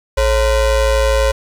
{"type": "ring-modulated tone", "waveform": "square", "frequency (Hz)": 243, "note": "B3", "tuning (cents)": -28, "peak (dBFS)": -9, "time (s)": [0.17, 1.32], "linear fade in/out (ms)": 10, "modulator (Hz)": 299, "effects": ["low-pass 10000 Hz 12 dB/octave", "7-bit"]}